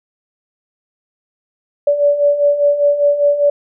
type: beating tone pair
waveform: sine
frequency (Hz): 574 / 579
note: D5 / D5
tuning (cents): -40 / -25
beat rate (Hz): 5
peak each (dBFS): -17 / -11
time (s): 1.87-3.5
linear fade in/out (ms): 5
effects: none